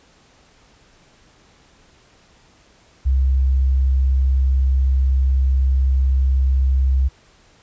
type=tone; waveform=sine; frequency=66 Hz; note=C2; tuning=16 cents sharp; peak=-13 dBFS; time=3.05-7.09 s; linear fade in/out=20 ms; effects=pink hiss -53 dBFS RMS until 7.62 s + resampled to 16000 Hz

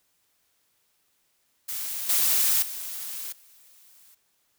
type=noise with level steps; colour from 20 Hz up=blue; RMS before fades=-32 / -22 / -35 / -55 dBFS; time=1.68-4.15 s; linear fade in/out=10 ms; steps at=2.09 / 2.62 / 3.32 s; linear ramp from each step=5 ms; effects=white hiss -70 dBFS RMS until 4.58 s

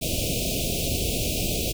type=band-stop noise; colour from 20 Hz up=pink; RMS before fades=-26 dBFS; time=0.01-1.73 s; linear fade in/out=20 ms; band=700 to 2400 Hz; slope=96 dB/octave; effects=none

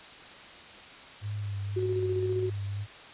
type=tone with vibrato; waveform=sine; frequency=101.7 Hz; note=G#2; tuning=36 cents flat; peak=-31 dBFS; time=1.21-2.87 s; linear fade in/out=50 ms; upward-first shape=sine; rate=1.9 Hz; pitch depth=39 cents each way
type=tone with tremolo; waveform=sine; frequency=370 Hz; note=F#4; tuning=in tune; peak=-26 dBFS; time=1.76-2.5 s; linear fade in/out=10 ms; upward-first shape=square; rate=15 Hz; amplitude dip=30%
effects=white hiss -47 dBFS RMS until 3.13 s + resampled to 8000 Hz

